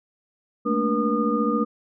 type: tone cluster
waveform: sine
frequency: 215.5 / 229.9 / 292.1 / 479.1 / 1220 Hz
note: A3 / A#3 / D4 / A#4 / D#6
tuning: -36 / -24 / -9 / +47 / -34 cents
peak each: -26 dBFS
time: 0.65-1.65 s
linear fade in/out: 20 ms
effects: none